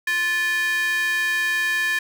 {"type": "tone with high-pass filter", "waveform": "square", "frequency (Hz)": 349.2, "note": "F4", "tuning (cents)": 0, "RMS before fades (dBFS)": -22, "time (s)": [0.07, 1.99], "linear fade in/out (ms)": 5, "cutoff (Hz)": 1900, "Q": 10, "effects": []}